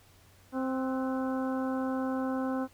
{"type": "harmonic tone with a mistuned harmonic", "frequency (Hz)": 261.6, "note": "C4", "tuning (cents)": 0, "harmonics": [1, 2, 3, 4, 5, 6], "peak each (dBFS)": [-30, -36, -40, -42, -44, -46], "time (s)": [0.52, 2.68], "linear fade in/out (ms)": 50, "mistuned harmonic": 6, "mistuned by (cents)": -74, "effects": ["added 93 Hz sine -61 dBFS peak until 2.73 s", "pink hiss -61 dBFS RMS until 2.73 s"]}